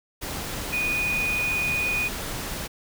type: tone in noise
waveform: sine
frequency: 2471 Hz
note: D#7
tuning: 13 cents flat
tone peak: -23 dBFS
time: 0.72-2.09 s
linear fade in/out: 20 ms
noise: pink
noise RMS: -32 dBFS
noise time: 0.21-2.68 s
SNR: +6 dB
effects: none